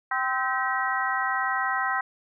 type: harmonic tone with a mistuned harmonic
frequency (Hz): 259.2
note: C4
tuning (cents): -16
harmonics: 3 / 4 / 5 / 6 / 7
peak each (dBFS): -30 / -30 / -30 / -30 / -30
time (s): 0.11-2.01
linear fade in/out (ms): 5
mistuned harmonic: 7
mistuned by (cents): +92
effects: none

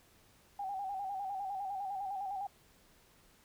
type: tone with vibrato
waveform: sine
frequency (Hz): 784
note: G5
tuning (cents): 0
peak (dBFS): -36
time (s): 0.59-2.47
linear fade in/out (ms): 5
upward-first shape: square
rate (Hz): 9.9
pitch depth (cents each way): 55
effects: pink hiss -65 dBFS RMS until 3.44 s

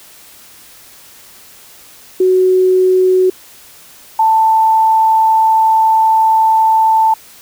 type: tone pair in turn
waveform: sine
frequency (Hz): 371.2 / 885.4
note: F#4 / A5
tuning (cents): +6 / +11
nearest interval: octave + minor third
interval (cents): 1505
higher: second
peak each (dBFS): -7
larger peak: neither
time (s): 2.2-3.3 / 4.19-7.14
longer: second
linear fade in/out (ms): 5
effects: white hiss -40 dBFS RMS until 7.41 s

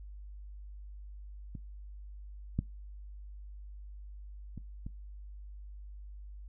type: clicks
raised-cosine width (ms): 5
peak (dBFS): -29 / -17 / -29 / -29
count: 4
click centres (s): 1.552 / 2.59 / 4.577 / 4.865
effects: noise-tail reverb RT60 0.2 s tail -22 dB re dry + added 50 Hz sine -44 dBFS peak until 6.48 s

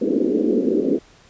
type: band-pass noise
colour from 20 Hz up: pink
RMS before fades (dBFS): -19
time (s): 0.01-0.99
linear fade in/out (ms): 10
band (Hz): 220 to 470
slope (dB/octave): 48
effects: pink hiss -51 dBFS RMS until 1.29 s + resampled to 16000 Hz

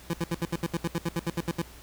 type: tone bursts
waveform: 25% pulse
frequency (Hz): 168.6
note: E3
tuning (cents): +39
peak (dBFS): -22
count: 15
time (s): 0.1-1.618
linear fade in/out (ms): 2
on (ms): 34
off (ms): 72
effects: added 60 Hz sine -48 dBFS peak until 1.82 s + pink hiss -50 dBFS RMS until 1.82 s

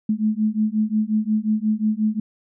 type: beating tone pair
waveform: sine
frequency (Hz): 212.5 / 218.1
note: G#3 / A3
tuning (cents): +40 / -15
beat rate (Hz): 5.6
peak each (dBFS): -21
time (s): 0.09-2.2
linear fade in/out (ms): 5
effects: none

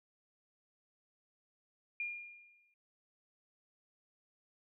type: tone with exponential decay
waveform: sine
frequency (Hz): 2413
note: D7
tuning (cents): +46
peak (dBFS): -34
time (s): 2-2.74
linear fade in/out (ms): 2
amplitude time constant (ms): 160
effects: none

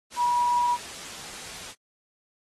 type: tone in noise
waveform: sine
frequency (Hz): 968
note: B5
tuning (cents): -35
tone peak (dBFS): -20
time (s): 0.16-0.78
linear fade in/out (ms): 50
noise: white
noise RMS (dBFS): -38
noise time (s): 0.1-1.75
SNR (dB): +15
effects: low-pass 8000 Hz 12 dB/octave + AAC 32 kbps

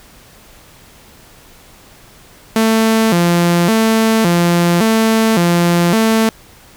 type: tone with vibrato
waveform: sawtooth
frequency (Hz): 196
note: G3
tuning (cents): 0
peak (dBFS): -6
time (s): 2.56-6.29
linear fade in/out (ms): 2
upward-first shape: square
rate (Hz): 0.89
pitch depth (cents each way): 220
effects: pink hiss -43 dBFS RMS until 6.76 s

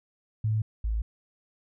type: tone pair in turn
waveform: sine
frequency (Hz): 108.8 / 54.43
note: A2 / A1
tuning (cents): -19 / -18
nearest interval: octave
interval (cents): 1199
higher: first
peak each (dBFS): -23 / -25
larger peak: first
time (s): 0.44-0.62 / 0.84-1.02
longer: neither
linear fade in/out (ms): 5
effects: none

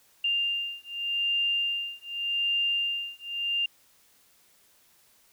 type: beating tone pair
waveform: sine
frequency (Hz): 2796 / 2796.85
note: F7 / F7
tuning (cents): +1 / +2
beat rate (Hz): 0.85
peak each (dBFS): -29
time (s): 0.24-3.66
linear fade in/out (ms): 5
effects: white hiss -62 dBFS RMS until 5.32 s

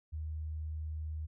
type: tone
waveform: sine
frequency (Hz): 77.78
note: D#2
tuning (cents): 0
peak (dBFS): -36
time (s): 0.12-1.27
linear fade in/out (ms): 20
effects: none

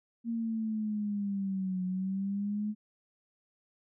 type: linear two-way sweep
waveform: sine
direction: down then up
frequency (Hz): 233.1 to 182.7 to 213.5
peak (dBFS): -30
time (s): 0.24-2.75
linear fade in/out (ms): 50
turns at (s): 1.84
effects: none

